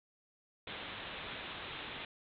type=low-pass noise; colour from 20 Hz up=white; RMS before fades=-45 dBFS; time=0.67-2.05 s; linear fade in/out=2 ms; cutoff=3800 Hz; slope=96 dB/octave; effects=none